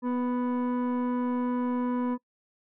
sine tone with frequency modulation, 246.9 Hz, B3, in tune, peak -23 dBFS, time 0.02-2.18 s, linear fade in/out 50 ms, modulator 742 Hz, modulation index 0.61, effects noise-tail reverb RT60 0.1 s tail -22 dB re dry + tanh soft clip ceiling -24 dBFS

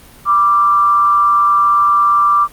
sine tone with frequency modulation, 1174.7 Hz, D6, in tune, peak -8 dBFS, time 0.25-2.48 s, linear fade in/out 50 ms, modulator 184 Hz, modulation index 0.34, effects pink hiss -41 dBFS RMS until 2.52 s + Opus 32 kbps

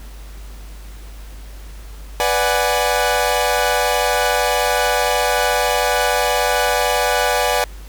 sawtooth chord, G# half-diminished seventh, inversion first, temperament equal, 493.9 / 587.3 / 740 / 830.6 Hz, B4 / D5 / F#5 / G#5, 0 / 0 / 0 / 0 cents, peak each -17 dBFS, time 2.2-7.64 s, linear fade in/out 0 ms, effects added 50 Hz sine -32 dBFS peak until 7.88 s + pink hiss -44 dBFS RMS until 7.88 s

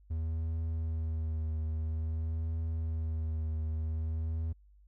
triangle tone with vibrato, 79.9 Hz, D#2, 47 cents sharp, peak -29 dBFS, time 0.1-4.53 s, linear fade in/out 10 ms, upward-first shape triangle, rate 0.5 Hz, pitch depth 29 cents each way, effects added 50 Hz sine -57 dBFS peak until 4.87 s

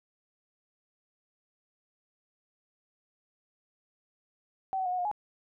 sine tone with pitch steps, 765 / 753 / 722 / 732 / 714 / 838 Hz, G5 / F#5 / F#5 / F#5 / F5 / G#5, -42 / +30 / -43 / -19 / +38 / +15 cents, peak -28 dBFS, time 4.73-5.114 s, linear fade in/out 0 ms, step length 64 ms, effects none

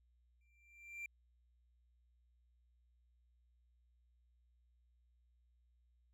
triangle tone with exponential growth, 2363 Hz, D7, 10 cents sharp, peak -40 dBFS, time 0.41-1.06 s, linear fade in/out 2 ms, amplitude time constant 140 ms, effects added 60 Hz sine -70 dBFS peak until 6.13 s

